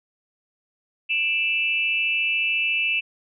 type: tone with amplitude modulation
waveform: sine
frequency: 2649 Hz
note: E7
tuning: 8 cents sharp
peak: -16 dBFS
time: 1.09-3.01 s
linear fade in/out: 20 ms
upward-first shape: sine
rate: 266 Hz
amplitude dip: 85%
effects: none